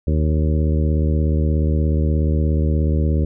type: harmonic tone with a mistuned harmonic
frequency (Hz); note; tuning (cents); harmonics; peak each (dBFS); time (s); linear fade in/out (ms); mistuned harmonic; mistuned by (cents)
76.8; D#2; -22; 1 / 2 / 3 / 4 / 5 / 6 / 7; -16 / -22 / -26 / -28 / -30 / -32 / -33; 0.07-3.25; 5; 7; +34
effects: none